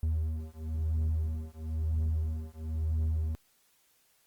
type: beating tone pair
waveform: triangle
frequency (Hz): 78.6 / 79.6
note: D#2 / D#2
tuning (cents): +18 / +40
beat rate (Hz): 1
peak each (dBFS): -30 / -30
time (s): 0.03-3.35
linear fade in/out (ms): 0
effects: white hiss -68 dBFS RMS until 4.26 s + Opus 32 kbps